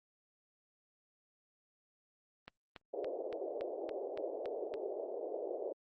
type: click train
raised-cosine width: 0.3 ms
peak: -31 dBFS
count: 9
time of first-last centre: 2.48-4.74 s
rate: 3.54 Hz
type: band-pass noise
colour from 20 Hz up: pink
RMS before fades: -41 dBFS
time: 2.93-5.73 s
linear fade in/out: 10 ms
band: 370 to 660 Hz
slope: 48 dB/octave
effects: Opus 32 kbps